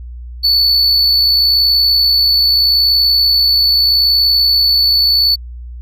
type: tone with amplitude modulation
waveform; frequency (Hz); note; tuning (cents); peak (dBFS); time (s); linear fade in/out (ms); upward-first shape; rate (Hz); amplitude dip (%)
triangle; 4463; C#8; +11; -6; 0.43-5.36; 20; sine; 60.8; 30
effects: added 60 Hz sine -26 dBFS peak until 5.81 s